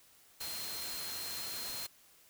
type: tone in noise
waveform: sine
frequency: 4186 Hz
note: C8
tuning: in tune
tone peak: -43 dBFS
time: 0.4-1.87 s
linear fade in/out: 10 ms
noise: white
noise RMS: -42 dBFS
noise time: 0.4-1.87 s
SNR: -4 dB
effects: white hiss -63 dBFS RMS until 2.29 s